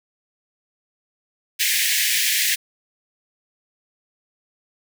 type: high-pass noise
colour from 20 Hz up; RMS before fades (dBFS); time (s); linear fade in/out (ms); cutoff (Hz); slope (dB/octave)
pink; -20; 1.59-2.56; 20; 1700; 96
effects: none